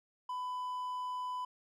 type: tone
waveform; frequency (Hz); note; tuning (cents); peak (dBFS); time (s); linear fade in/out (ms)
triangle; 1000; B5; +21; -34; 0.29-1.45; 5
effects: none